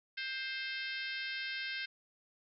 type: harmonic tone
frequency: 525 Hz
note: C5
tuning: 6 cents sharp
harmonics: 3 / 4 / 5 / 6 / 7 / 8 / 9 / 10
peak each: -41 / -43 / -45 / -47 / -48 / -49 / -50 / -51 dBFS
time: 0.17-1.86 s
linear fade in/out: 10 ms
effects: none